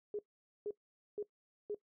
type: tone bursts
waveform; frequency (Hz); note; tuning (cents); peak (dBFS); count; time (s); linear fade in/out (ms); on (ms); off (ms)
sine; 416; G#4; +3; -36; 4; 0.14-1.746; 2; 49; 470
effects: noise-tail reverb RT60 0.1 s tail -19 dB re dry